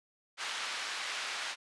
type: band-pass noise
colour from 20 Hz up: pink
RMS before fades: -38 dBFS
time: 0.37-1.56 s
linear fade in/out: 50 ms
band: 1300 to 4900 Hz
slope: 12 dB/octave
effects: resampled to 24000 Hz